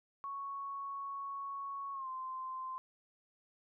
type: tone with pitch glide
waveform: sine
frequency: 1108.7 to 1040.4 Hz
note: C#6 to C6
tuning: 0 to -10 cents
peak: -39 dBFS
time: 0.24-2.78 s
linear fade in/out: 0 ms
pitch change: -110 cents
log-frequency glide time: 1.93-2.08 s
effects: none